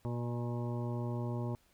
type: harmonic tone with a mistuned harmonic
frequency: 120 Hz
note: B2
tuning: 49 cents flat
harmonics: 1 / 2 / 3 / 4 / 5 / 7 / 8 / 9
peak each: -35 / -41 / -43 / -49 / -47 / -50 / -51 / -54 dBFS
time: 0.05-1.55 s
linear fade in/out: 0 ms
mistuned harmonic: 8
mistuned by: -25 cents
effects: pink hiss -69 dBFS RMS until 1.73 s